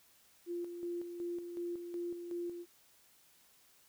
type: tone with tremolo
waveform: sine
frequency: 347.1 Hz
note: F4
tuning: 11 cents flat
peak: -36 dBFS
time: 0.46-2.66 s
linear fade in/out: 50 ms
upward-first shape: square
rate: 2.7 Hz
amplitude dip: 50%
effects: white hiss -66 dBFS RMS until 3.88 s